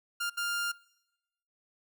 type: tone bursts at uneven times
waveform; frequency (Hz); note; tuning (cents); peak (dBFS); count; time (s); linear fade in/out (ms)
sawtooth; 1400; F6; +4; -27; 2; 0.2-0.3 / 0.37-0.72; 10
effects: noise-tail reverb RT60 0.9 s tail -22 dB re dry